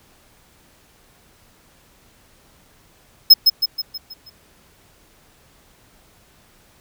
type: tone with echo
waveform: square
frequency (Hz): 5150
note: E8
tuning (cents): -41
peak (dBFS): -3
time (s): 3.3-3.34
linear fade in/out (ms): 10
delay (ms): 160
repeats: 6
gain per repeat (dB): -6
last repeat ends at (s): 4.3
effects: pink hiss -54 dBFS RMS until 6.8 s